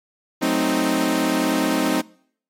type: chord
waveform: sawtooth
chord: F# diminished seventh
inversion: none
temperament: equal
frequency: 185 / 220 / 261.6 / 311.1 Hz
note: F#3 / A3 / C4 / Eb4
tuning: 0 / 0 / 0 / 0 cents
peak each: -23 / -23 / -18 / -18 dBFS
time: 0.41-2.02 s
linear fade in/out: 20 ms
effects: noise-tail reverb RT60 0.6 s tail -24 dB re dry + MP3 64 kbps